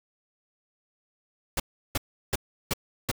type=noise bursts; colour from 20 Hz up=pink; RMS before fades=-26 dBFS; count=5; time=1.57-3.115 s; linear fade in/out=5 ms; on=29 ms; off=350 ms; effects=none